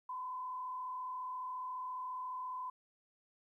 sine tone with frequency modulation, 1014 Hz, B5, 45 cents sharp, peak -39 dBFS, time 0.09-2.7 s, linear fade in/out 5 ms, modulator 34.5 Hz, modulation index 0.59, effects 13-bit

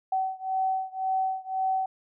sine beating tone pair, 759 / 760.9 Hz, F#5 / F#5, +44 / +48 cents, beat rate 1.9 Hz, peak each -28 / -29 dBFS, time 0.12-1.86 s, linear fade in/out 5 ms, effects none

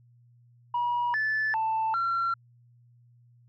sine tone with pitch steps, 963 / 1744 / 885 / 1364 Hz, B5 / A6 / A5 / F6, -44 / -16 / +10 / -41 cents, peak -23 dBFS, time 0.74-2.34 s, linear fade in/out 5 ms, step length 400 ms, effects tanh soft clip ceiling -22 dBFS + added 120 Hz sine -56 dBFS peak until 3.48 s

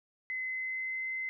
sine tone with pitch glide, 2040 to 2058 Hz, C7 to C7, -44 to -29 cents, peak -33 dBFS, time 0.3-1.29 s, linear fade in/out 0 ms, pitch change +15 cents, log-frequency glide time 0.41-1.05 s, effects none

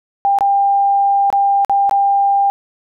sine tone with dropouts, 797 Hz, G5, 28 cents sharp, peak -10 dBFS, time 0.25-2.5 s, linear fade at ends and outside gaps 0 ms, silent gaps 0.387-0.408 / 1.302-1.327 / 1.648-1.696 / 1.895-1.911 s, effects none

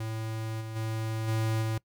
square tone with level steps, 111 Hz, A2, 16 cents sharp, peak -33 / -37 / -31 / -27 / -29 dBFS, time 0-1.78 s, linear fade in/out 5 ms, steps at 0.6 / 0.75 / 1.27 / 1.61 s, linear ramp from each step 20 ms, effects noise-tail reverb RT60 0.1 s tail -22 dB re dry

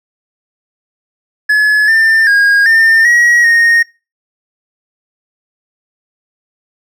triangle tone with pitch steps, 1705 / 1792 / 1632 / 1806 / 1906 / 1856 Hz, G#6 / A6 / G#6 / A6 / A#6 / A#6, +45 / +31 / -31 / +45 / +38 / -8 cents, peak -4 dBFS, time 1.49-3.83 s, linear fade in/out 10 ms, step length 390 ms, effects noise-tail reverb RT60 0.3 s tail -23 dB re dry

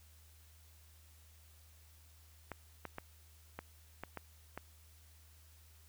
clicks, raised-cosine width 0.5 ms, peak -27 dBFS, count 7, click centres 2.517 / 2.853 / 2.984 / 3.59 / 4.036 / 4.173 / 4.576 s, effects added 78 Hz sine -60 dBFS peak until 5.88 s + white hiss -66 dBFS RMS until 5.88 s

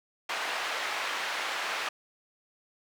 white band-pass noise, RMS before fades -33 dBFS, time 0.29-1.89 s, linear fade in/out 5 ms, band 650 to 2400 Hz, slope 12 dB/octave, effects none

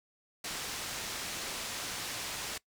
white low-pass noise, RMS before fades -39 dBFS, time 0.44-2.58 s, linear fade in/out 5 ms, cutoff 6900 Hz, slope 12 dB/octave, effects noise-tail reverb RT60 0.1 s tail -21 dB re dry

